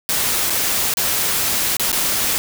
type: noise with dropouts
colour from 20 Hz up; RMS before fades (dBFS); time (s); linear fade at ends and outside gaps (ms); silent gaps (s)
white; -19; 0.09-2.38; 0; 0.498-0.504 / 0.938-0.971 / 1.768-1.797 / 1.917-1.928
effects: none